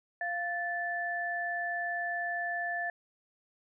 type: tone pair together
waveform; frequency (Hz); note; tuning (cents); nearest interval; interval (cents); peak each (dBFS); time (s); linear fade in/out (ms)
sine; 695 / 1752.3; F5 / A6; -9 / -8; octave + major third; 1601; -35 / -33; 0.21-2.9; 2
effects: none